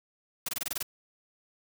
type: noise bursts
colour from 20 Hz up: white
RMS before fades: -32 dBFS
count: 8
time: 0.46-0.829 s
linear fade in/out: 5 ms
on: 26 ms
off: 23 ms
effects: none